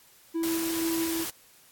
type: tone with tremolo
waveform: triangle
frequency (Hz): 329.6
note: E4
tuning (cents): 0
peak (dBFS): -24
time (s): 0.34-1.25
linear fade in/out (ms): 20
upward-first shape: square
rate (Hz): 2.1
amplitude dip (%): 25
type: noise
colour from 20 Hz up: white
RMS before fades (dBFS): -34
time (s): 0.43-1.3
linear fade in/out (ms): 2
effects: white hiss -57 dBFS RMS until 1.71 s + AAC 64 kbps